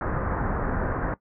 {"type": "low-pass noise", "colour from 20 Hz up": "pink", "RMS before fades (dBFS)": -27, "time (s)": [0.01, 1.14], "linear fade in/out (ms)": 2, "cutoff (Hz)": 1700, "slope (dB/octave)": 48, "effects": ["noise-tail reverb RT60 0.1 s tail -17 dB re dry"]}